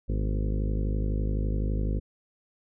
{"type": "harmonic tone with a mistuned harmonic", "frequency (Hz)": 51.91, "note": "G#1", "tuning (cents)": 0, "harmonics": [1, 2, 3, 4, 5, 6, 7, 8, 9, 10], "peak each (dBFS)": [-26, -32, -36, -38, -40, -42, -43, -44, -45, -46], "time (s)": [0.08, 2], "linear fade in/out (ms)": 20, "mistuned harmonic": 4, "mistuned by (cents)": 75, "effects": []}